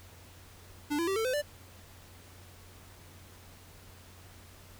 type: tone with pitch steps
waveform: square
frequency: 293.7 / 337.4 / 387.5 / 445.2 / 511.4 / 587.4 Hz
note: D4 / E4 / G4 / A4 / C5 / D5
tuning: 0 / +40 / -20 / +20 / -40 / 0 cents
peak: -29 dBFS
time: 0.9-1.422 s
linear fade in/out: 20 ms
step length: 87 ms
effects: added 90 Hz sine -54 dBFS peak until 4.79 s + pink hiss -55 dBFS RMS until 4.79 s